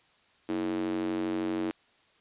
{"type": "tone with high-pass filter", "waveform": "square", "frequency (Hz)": 46.32, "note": "F#1", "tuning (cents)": 3, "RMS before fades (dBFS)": -31, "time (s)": [0.49, 1.71], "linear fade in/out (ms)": 0, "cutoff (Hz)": 300, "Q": 5.9, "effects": ["white hiss -64 dBFS RMS until 2.2 s", "resampled to 8000 Hz"]}